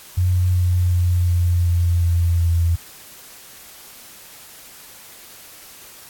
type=tone with pitch steps; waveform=sine; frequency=90.5 / 89.46 / 88.43 / 87.42 / 86.41 / 85.42 / 84.44 Hz; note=F#2 / F2 / F2 / F2 / F2 / F2 / E2; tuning=-38 / +42 / +22 / +2 / -18 / -38 / +42 cents; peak=-14 dBFS; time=0.17-2.76 s; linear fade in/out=10 ms; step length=370 ms; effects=white hiss -42 dBFS RMS until 6.09 s + AAC 64 kbps